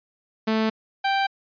sawtooth tone pair in turn, 220 / 784 Hz, A3 / G5, 0 / 0 cents, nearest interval octave + minor seventh, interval 2200 cents, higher second, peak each -16 dBFS, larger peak neither, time 0.47-0.7 / 1.04-1.27 s, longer neither, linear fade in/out 10 ms, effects resampled to 11025 Hz

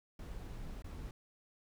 brown noise with dropouts, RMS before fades -45 dBFS, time 0.19-1.11 s, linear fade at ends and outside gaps 2 ms, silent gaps 0.822-0.843 s, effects none

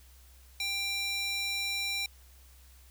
square tone with high-pass filter, 790 Hz, G5, 13 cents sharp, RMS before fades -33 dBFS, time 0.6-2.06 s, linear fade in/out 2 ms, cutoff 3000 Hz, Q 2.9, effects added 64 Hz sine -54 dBFS peak until 2.9 s + white hiss -61 dBFS RMS until 2.9 s

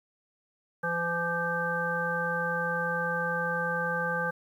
harmonic tone with a mistuned harmonic, 170 Hz, F3, 46 cents flat, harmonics 1 / 3 / 5 / 7 / 9, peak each -36 / -33 / -36 / -36 / -30 dBFS, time 0.83-4.31 s, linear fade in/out 10 ms, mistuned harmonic 9, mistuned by +35 cents, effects 10-bit

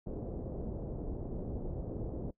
pink low-pass noise, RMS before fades -39 dBFS, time 0.06-2.31 s, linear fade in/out 10 ms, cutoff 560 Hz, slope 24 dB/octave, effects noise-tail reverb RT60 0.1 s tail -21 dB re dry

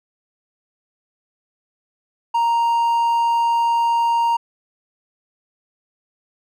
triangle tone, 932.3 Hz, A#5, in tune, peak -13 dBFS, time 2.34-4.37 s, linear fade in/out 10 ms, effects none

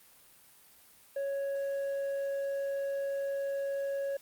sine tone with tanh clipping, 554.4 Hz, C#5, in tune, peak -32 dBFS, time 1.16-4.17 s, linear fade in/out 5 ms, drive 4 dB, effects white hiss -59 dBFS RMS until 4.21 s + Opus 32 kbps

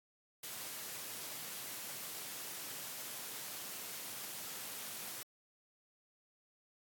white high-pass noise, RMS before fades -45 dBFS, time 0.43-5.23 s, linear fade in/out 5 ms, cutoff 100 Hz, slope 48 dB/octave, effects AAC 64 kbps

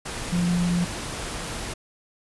sine tone in noise, 175.3 Hz, F3, 7 cents sharp, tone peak -20 dBFS, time 0.32-0.85 s, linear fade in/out 10 ms, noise pink, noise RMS -32 dBFS, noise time 0.05-1.74 s, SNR +9 dB, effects resampled to 24000 Hz

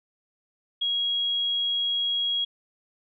sine tone, 3300 Hz, G#7, 12 cents flat, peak -23 dBFS, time 0.81-2.45 s, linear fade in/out 10 ms, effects none

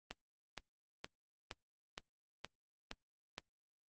click train, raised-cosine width 0.2 ms, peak -25 dBFS, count 8, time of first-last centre 0.11-3.381 s, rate 2.14 Hz, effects Opus 32 kbps

